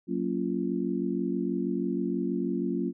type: chord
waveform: sine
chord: Gb major seventh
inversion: none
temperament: just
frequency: 185 / 231.2 / 277.5 / 346.9 Hz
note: Gb3 / Bb3 / Db4 / F4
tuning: 0 / -14 / +2 / -12 cents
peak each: -32 dBFS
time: 0.07-2.93 s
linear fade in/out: 50 ms
effects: none